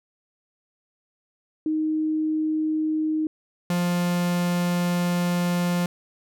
sine / 45% pulse tone pair in turn, 311.6 / 175.69 Hz, D#4 / F3, +3 / +11 cents, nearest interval minor seventh, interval 992 cents, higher first, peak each -21 / -21 dBFS, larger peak neither, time 1.66-3.27 / 3.7-5.86 s, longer second, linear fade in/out 2 ms, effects none

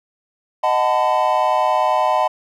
triangle chord, B dominant seventh, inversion first, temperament equal with one note detuned, 622.3 / 740 / 880 / 1010.3 Hz, D#5 / F#5 / A5 / B5, 0 / 0 / 0 / +39 cents, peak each -18 dBFS, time 0.63-2.28 s, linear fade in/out 10 ms, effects none

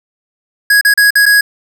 square tone with dropouts, 1661.2 Hz, G#6, in tune, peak -6 dBFS, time 0.7-1.41 s, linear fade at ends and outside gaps 5 ms, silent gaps 0.812-0.849 / 0.939-0.975 / 1.106-1.154 / 1.257-1.262 s, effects none

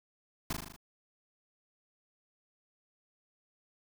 pink noise with echo, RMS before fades -34 dBFS, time 0.5-0.53 s, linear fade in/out 5 ms, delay 39 ms, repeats 6, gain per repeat -3 dB, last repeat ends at 0.764 s, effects none

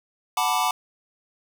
square chord, B minor seventh, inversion second, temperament equal, 740 / 880 / 987.8 / 1174.7 Hz, F#5 / A5 / B5 / D6, 0 / 0 / 0 / 0 cents, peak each -27 dBFS, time 0.37-0.71 s, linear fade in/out 2 ms, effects none

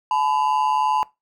triangle ring-modulated tone, 932 Hz, A#5, 1 cent flat, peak -13 dBFS, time 0.11-1.03 s, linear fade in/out 0 ms, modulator 71.4 Hz, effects noise-tail reverb RT60 0.2 s tail -20 dB re dry

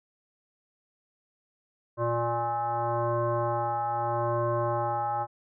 sine tone with frequency modulation, 117.6 Hz, A#2, 16 cents sharp, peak -25 dBFS, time 1.97-5.27 s, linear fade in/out 50 ms, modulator 236 Hz, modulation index 4.4, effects none

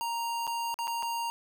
square tone with dropouts, 932.3 Hz, A#5, in tune, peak -31 dBFS, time 0.01-1.3 s, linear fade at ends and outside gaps 0 ms, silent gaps 0.469-0.476 / 0.742-0.789 / 0.872-0.878 / 1.025-1.03 s, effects none

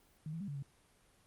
sine tone with pitch steps, 154.6 / 164.2 / 200.5 / 143.3 / 138.9 Hz, D#3 / E3 / G3 / D3 / C#3, -11 / -6 / +39 / -42 / +4 cents, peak -39 dBFS, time 0.26-0.625 s, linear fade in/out 2 ms, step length 73 ms, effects pink hiss -68 dBFS RMS until 1.26 s + Opus 24 kbps

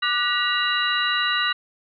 sine tone cluster, 1186 / 1472 / 1923 / 2822 / 3923 Hz, D6 / F#6 / B6 / F7 / B7, +17 / -9 / -47 / +17 / -12 cents, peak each -26 dBFS, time 0.02-1.53 s, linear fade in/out 10 ms, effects none

